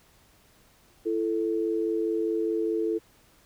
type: tone pair together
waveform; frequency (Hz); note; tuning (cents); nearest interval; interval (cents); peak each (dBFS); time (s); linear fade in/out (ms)
sine; 335 / 439.8; E4 / A4; +28 / -1; perfect fourth; 471; -27; 1.05-2.99; 20
effects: pink hiss -60 dBFS RMS until 3.45 s